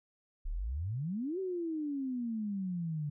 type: exponential two-way sweep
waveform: sine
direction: up then down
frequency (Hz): 31.84 to 387.3 to 144.4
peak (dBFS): -33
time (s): 0.45-3.1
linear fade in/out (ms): 10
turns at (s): 1.39
effects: none